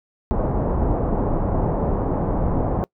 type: low-pass noise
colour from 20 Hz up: pink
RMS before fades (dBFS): -21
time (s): 0.31-2.84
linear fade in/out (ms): 0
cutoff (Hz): 890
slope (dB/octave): 24
effects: noise-tail reverb RT60 0.1 s tail -25 dB re dry